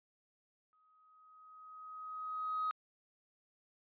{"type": "tone with exponential growth", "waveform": "sine", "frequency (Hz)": 1261, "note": "D#6", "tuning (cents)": 23, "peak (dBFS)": -30, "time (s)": [0.73, 2.71], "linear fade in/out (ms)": 0, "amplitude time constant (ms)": 430, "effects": ["tanh soft clip ceiling -31 dBFS", "resampled to 8000 Hz"]}